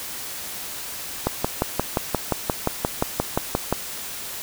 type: click train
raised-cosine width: 1 ms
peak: -5 dBFS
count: 15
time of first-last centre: 1.27-3.726 s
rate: 5.7 Hz
effects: white hiss -33 dBFS RMS until 4.42 s